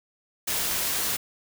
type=noise; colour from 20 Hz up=white; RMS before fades=-27 dBFS; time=0.47-1.17 s; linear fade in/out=10 ms; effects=none